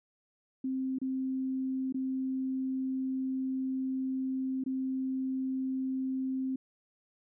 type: tone with dropouts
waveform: sine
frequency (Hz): 262.5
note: C4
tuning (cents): +6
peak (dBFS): -30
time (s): 0.64-6.56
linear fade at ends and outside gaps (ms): 5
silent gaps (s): 0.986-1.015 / 1.925-1.943 / 4.639-4.661
effects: none